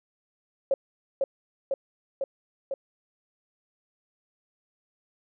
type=tone with echo; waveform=sine; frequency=544 Hz; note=C#5; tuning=33 cents flat; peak=-19 dBFS; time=0.71-0.74 s; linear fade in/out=2 ms; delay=500 ms; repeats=4; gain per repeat=-2 dB; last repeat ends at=2.74 s; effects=none